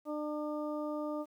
harmonic tone, 300 Hz, D4, 37 cents sharp, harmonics 1 / 2 / 3 / 4, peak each -37 / -38 / -47 / -45 dBFS, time 0.05-1.26 s, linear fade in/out 50 ms, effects 11-bit

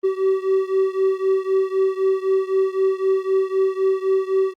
triangle beating tone pair, 381.4 / 385.3 Hz, G4 / G4, -47 / -30 cents, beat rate 3.9 Hz, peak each -17 / -19 dBFS, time 0.03-4.54 s, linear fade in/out 20 ms, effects Opus 32 kbps

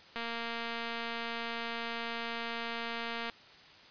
click train, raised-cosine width 0.3 ms, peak -22 dBFS, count 729, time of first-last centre 0.16-3.298 s, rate 232 Hz, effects white hiss -55 dBFS RMS until 3.9 s + resampled to 11025 Hz

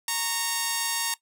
5% pulse tone pair together, 924.5 / 1104 Hz, A#5 / C#6, -15 / -7 cents, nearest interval minor third, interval 308 cents, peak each -14 / -22 dBFS, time 0.08-1.14 s, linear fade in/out 2 ms, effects noise-tail reverb RT60 0.1 s tail -18 dB re dry

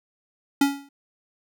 square tone with exponential decay, 280 Hz, C#4, 18 cents sharp, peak -14 dBFS, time 0.61-0.89 s, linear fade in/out 5 ms, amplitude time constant 60 ms, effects none

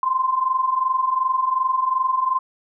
sine tone pair together, 1023 / 1045.7 Hz, C6 / C6, -39 / -1 cents, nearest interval unison, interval 38 cents, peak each -23 / -19 dBFS, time 0.03-2.39 s, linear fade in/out 2 ms, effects none

